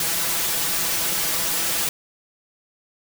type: noise with comb filter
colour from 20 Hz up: white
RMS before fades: -23 dBFS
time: 0-1.89 s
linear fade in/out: 2 ms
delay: 6 ms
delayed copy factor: +1
effects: none